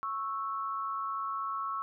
sine tone pair together, 1102.7 / 1318.5 Hz, C#6 / E6, -9 / 0 cents, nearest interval minor third, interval 309 cents, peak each -34 / -36 dBFS, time 0.03-1.82 s, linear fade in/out 0 ms, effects none

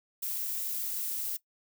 violet noise, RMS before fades -34 dBFS, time 0.22-1.37 s, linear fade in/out 10 ms, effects noise-tail reverb RT60 0.1 s tail -18 dB re dry

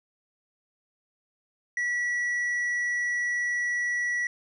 sine tone with tanh clipping, 1941 Hz, B6, 31 cents flat, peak -26 dBFS, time 1.77-4.27 s, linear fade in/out 2 ms, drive 4 dB, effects none

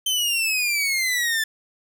sawtooth exponential sweep, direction down, 3111 to 1749 Hz, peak -17 dBFS, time 0.06-1.44 s, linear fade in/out 5 ms, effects none

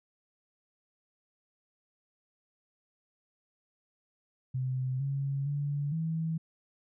sine tone with pitch steps, 129.3 / 138.3 / 143.8 / 161.8 Hz, C3 / C#3 / D3 / E3, -20 / -4 / -36 / -32 cents, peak -29 dBFS, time 4.54-6.38 s, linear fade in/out 10 ms, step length 460 ms, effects none

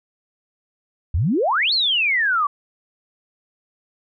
sine exponential two-way sweep, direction up then down, 68.4 to 4459 to 1120 Hz, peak -16 dBFS, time 1.14-2.47 s, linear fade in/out 5 ms, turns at 1.73 s, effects none

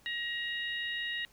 harmonic tone, 946 Hz, A#5, 25 cents sharp, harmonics 2 / 3 / 4, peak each -35 / -39 / -41 dBFS, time 0.06-1.25 s, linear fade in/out 0 ms, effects pink hiss -63 dBFS RMS until 1.32 s

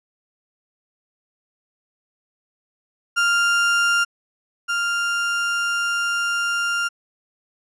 35% pulse tone pair in turn, 1396.9 / 1396.9 Hz, F6 / F6, 0 / 0 cents, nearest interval unison, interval 0 cents, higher neither, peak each -14 / -18 dBFS, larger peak first, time 3.16-4.05 / 4.68-6.89 s, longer second, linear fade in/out 20 ms, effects low-pass 8000 Hz 12 dB/octave

